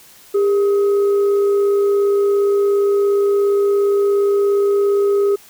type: tone with frequency modulation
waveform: sine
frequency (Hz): 402.4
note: G4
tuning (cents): +45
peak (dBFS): -12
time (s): 0.34-5.36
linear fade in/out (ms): 10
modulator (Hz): 862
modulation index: 0.23
effects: white hiss -45 dBFS RMS until 5.49 s